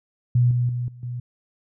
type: tone with level steps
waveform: sine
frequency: 122.3 Hz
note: B2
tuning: 16 cents flat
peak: -14 / -18 / -23 / -39 / -27 dBFS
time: 0.35-1.2 s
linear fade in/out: 5 ms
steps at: 0.51 / 0.69 / 0.88 / 1.03 s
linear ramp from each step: 2 ms
effects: none